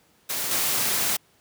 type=noise with level steps; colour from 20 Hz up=white; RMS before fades=-28 / -24 dBFS; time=0.29-1.17 s; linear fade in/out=10 ms; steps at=0.51 s; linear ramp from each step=2 ms; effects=pink hiss -61 dBFS RMS until 1.4 s + high-pass 100 Hz 12 dB/octave